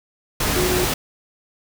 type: tone in noise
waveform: sine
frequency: 362.8 Hz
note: F#4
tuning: 34 cents flat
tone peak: -20 dBFS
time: 0.56-0.85 s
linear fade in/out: 5 ms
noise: pink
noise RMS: -21 dBFS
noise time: 0.4-0.94 s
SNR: -2 dB
effects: none